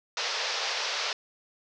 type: band-pass noise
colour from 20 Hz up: white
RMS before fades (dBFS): -31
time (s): 0.17-1.13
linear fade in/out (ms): 2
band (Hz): 440 to 5700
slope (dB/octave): 48
effects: none

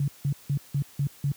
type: tone bursts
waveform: sine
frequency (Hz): 140.9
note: C#3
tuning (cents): +29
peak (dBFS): -22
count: 6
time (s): 0-1.318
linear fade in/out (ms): 2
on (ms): 78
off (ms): 170
effects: white hiss -52 dBFS RMS until 1.36 s + high-pass 60 Hz 12 dB/octave

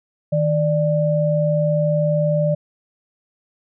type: tone pair together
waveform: sine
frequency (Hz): 156.54 / 591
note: D#3 / D5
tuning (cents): +11 / +11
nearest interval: octave + major seventh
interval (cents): 2300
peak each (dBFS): -18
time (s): 0.32-2.55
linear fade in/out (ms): 10
effects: none

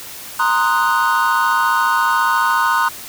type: chord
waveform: triangle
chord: C half-diminished seventh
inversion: third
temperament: equal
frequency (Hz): 932.3 / 1046.5 / 1244.5 / 1480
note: Bb5 / C6 / Eb6 / Gb6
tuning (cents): 0 / 0 / 0 / 0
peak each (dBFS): -17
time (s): 0.39-2.89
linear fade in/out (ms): 10
effects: white hiss -33 dBFS RMS until 3.08 s

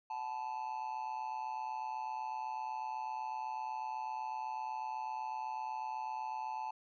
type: tone with amplitude modulation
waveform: triangle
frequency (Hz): 873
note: A5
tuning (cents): -14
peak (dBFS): -32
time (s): 0.1-6.71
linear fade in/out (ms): 5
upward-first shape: sine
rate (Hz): 128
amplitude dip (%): 80
effects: resampled to 16000 Hz

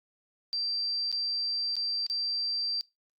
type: tone with dropouts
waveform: sine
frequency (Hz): 4699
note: D8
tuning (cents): 0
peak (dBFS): -28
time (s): 0.53-2.81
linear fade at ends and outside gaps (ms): 0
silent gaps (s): 1.116-1.126 / 1.755-1.766 / 2.065-2.099
effects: noise-tail reverb RT60 0.2 s tail -21 dB re dry + Opus 48 kbps

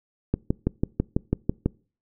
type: click train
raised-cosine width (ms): 3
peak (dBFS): -8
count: 9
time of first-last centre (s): 0.34-1.66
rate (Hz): 6.06
effects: noise-tail reverb RT60 0.4 s tail -25 dB re dry

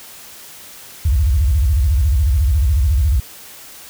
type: tone with vibrato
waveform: sine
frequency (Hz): 69.3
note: C#2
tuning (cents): 0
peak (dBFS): -11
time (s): 1.05-3.2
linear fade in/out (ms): 5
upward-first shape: square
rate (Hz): 14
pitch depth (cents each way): 280
effects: white hiss -38 dBFS RMS until 3.89 s

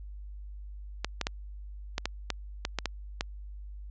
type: clicks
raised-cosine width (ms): 0.2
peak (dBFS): -12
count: 10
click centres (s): 1.046 / 1.213 / 1.269 / 1.981 / 2.056 / 2.303 / 2.651 / 2.787 / 2.857 / 3.209
effects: added 50 Hz sine -40 dBFS peak until 3.9 s + resampled to 16000 Hz

